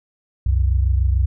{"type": "tone pair together", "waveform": "sine", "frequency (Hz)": [64.77, 91.6], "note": ["C2", "F#2"], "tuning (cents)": [-17, -17], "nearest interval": "tritone", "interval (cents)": 600, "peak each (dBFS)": [-15, -20], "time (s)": [0.46, 1.26], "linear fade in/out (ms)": 5, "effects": []}